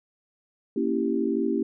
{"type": "chord", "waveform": "sine", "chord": "A# diminished seventh", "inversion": "none", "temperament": "equal", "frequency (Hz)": [233.1, 277.2, 329.6, 392], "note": ["A#3", "C#4", "E4", "G4"], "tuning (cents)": [0, 0, 0, 0], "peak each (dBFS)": -28, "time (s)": [0.76, 1.63], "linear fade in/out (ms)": 5, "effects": []}